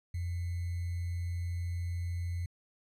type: tone with sample-and-hold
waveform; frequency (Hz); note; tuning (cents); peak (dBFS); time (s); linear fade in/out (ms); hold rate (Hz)
sine; 86.8; F2; -10; -32; 0.14-2.46; 5; 2100
effects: resampled to 32000 Hz